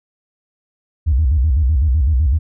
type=tone with vibrato; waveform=sine; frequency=70.4 Hz; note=C#2; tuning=27 cents sharp; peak=-10 dBFS; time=1.06-2.39 s; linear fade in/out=20 ms; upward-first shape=square; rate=7.9 Hz; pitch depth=200 cents each way; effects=tanh soft clip ceiling -7 dBFS